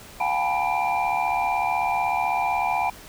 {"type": "tone cluster", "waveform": "sine", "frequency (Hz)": [710, 784, 860, 985, 2369], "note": ["F5", "G5", "A5", "B5", "D7"], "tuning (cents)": [28, 0, -40, -5, 14], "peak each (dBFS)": [-27, -25, -26, -27, -29], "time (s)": [0.2, 2.9], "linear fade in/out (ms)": 5, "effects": ["tanh soft clip ceiling -13 dBFS", "pink hiss -44 dBFS RMS until 3.08 s"]}